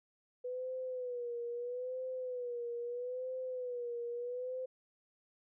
sine tone with vibrato, 493.9 Hz, B4, in tune, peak -37 dBFS, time 0.44-4.66 s, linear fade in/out 10 ms, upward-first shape sine, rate 0.77 Hz, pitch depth 72 cents each way, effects none

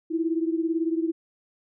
sine beating tone pair, 323.9 / 341.9 Hz, E4 / F4, -30 / -37 cents, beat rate 18 Hz, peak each -24 / -28 dBFS, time 0.1-1.12 s, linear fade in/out 20 ms, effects none

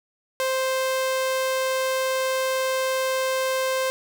sawtooth tone, 523.3 Hz, C5, in tune, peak -18 dBFS, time 0.4-3.9 s, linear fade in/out 0 ms, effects none

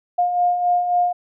sine beating tone pair, 707 / 710.7 Hz, F5 / F5, +21 / +30 cents, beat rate 3.7 Hz, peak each -25 / -16 dBFS, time 0.18-1.13 s, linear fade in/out 10 ms, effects none

